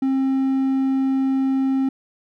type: tone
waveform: triangle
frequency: 266.9 Hz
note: C4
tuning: 35 cents sharp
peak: -15 dBFS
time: 0.02-1.89 s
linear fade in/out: 5 ms
effects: none